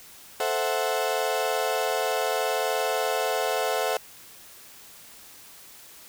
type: chord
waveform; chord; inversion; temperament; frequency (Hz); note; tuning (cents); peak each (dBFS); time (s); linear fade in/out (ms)
35% pulse; F# half-diminished seventh; first; equal; 440 / 523.3 / 659.3 / 740; A4 / C5 / E5 / F#5; 0 / 0 / 0 / 0; -28; 0.4-3.97; 2
effects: white hiss -48 dBFS RMS until 6.08 s